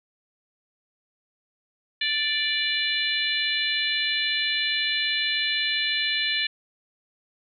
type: harmonic tone with a mistuned harmonic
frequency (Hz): 587.3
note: D5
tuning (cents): 0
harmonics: 3 / 4 / 5 / 6 / 7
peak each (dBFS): -29 / -29 / -29 / -29 / -29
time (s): 2.01-6.47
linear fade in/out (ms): 5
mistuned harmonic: 7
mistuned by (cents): -21
effects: none